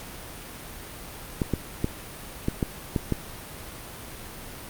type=clicks; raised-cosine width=3 ms; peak=-10 dBFS; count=7; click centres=1.418 / 1.537 / 1.844 / 2.484 / 2.628 / 2.962 / 3.123 s; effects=pink hiss -40 dBFS RMS until 4.69 s + Opus 48 kbps